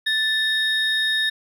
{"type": "tone pair together", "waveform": "triangle", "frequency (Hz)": [1760, 3719], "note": ["A6", "A#7"], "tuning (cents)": [0, -5], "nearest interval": "octave + minor second", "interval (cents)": 1295, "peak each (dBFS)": -20, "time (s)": [0.06, 1.3], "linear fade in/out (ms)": 10, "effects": []}